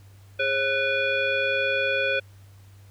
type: tone with frequency modulation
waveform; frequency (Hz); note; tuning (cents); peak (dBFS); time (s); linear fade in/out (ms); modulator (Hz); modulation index
sine; 1494; F#6; +16; -21; 0.39-2.2; 10; 953; 1.5
effects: added 98 Hz sine -47 dBFS peak until 2.9 s + pink hiss -59 dBFS RMS until 2.9 s